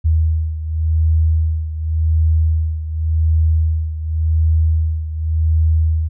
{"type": "beating tone pair", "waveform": "sine", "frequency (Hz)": [79.4, 80.29], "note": ["D#2", "E2"], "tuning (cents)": [36, -45], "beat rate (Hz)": 0.89, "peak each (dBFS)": [-14, -19], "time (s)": [0.04, 6.09], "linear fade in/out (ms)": 20, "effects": []}